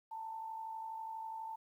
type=tone with amplitude modulation; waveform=sine; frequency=891 Hz; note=A5; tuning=22 cents sharp; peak=-39 dBFS; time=0.11-1.56 s; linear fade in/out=10 ms; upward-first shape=sine; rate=52.2 Hz; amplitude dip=45%; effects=12-bit